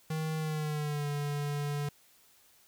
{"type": "tone with pitch glide", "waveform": "square", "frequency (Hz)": [157.5, 145.26], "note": ["D#3", "D3"], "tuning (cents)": [21, -19], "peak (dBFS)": -32, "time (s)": [0.1, 1.89], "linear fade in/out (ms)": 5, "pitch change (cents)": -140, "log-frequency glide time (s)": [0.38, 1.07], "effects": ["white hiss -63 dBFS RMS until 2.67 s"]}